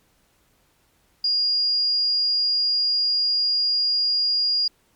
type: tone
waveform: sine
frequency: 4843 Hz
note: D#8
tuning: 48 cents flat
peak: -18 dBFS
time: 1.24-4.68 s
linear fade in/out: 5 ms
effects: pink hiss -63 dBFS RMS until 4.95 s + MP3 96 kbps